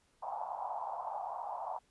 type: band-pass noise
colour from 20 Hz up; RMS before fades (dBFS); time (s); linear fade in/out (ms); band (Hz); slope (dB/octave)
pink; -40; 0.22-1.79; 10; 710 to 960; 48
effects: pink hiss -72 dBFS RMS until 1.9 s + resampled to 24000 Hz